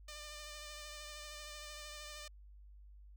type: tone with vibrato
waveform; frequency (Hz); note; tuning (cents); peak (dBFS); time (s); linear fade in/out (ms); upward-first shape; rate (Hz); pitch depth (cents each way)
5% pulse; 598; D5; +31; -36; 0.08-2.28; 5; triangle; 13; 26
effects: added 50 Hz sine -54 dBFS peak until 3.16 s